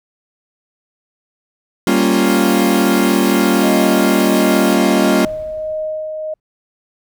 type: chord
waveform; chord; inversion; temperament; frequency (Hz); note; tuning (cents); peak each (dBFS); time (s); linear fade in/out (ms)
40% pulse; G half-diminished seventh; none; equal; 196 / 233.1 / 277.2 / 349.2; G3 / Bb3 / Db4 / F4; 0 / 0 / 0 / 0; -16; 1.87-5.25; 2
type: high-pass noise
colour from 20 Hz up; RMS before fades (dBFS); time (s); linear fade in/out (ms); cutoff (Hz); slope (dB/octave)
white; -31; 2.22-4.77; 50; 7400; 48
type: tone with tremolo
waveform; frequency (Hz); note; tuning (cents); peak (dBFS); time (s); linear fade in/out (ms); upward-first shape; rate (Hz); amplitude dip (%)
sine; 622.3; D#5; 0; -18; 3.63-6.34; 5; sine; 1.5; 35
type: noise with exponential decay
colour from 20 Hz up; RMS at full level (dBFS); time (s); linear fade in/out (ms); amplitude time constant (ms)
brown; -31; 5.25-6.4; 2; 250
effects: none